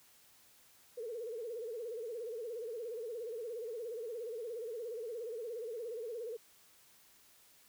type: tone with vibrato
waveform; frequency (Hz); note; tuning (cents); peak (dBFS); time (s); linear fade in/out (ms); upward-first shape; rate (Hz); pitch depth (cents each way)
sine; 461.8; A#4; -16; -39; 0.97-6.37; 10; sine; 17; 120
effects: white hiss -64 dBFS RMS until 7.68 s